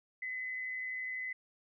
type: tone with amplitude modulation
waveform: sine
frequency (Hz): 2022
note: B6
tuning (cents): +40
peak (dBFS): -34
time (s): 0.22-1.33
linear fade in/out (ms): 5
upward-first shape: sine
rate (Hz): 120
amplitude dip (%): 50
effects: none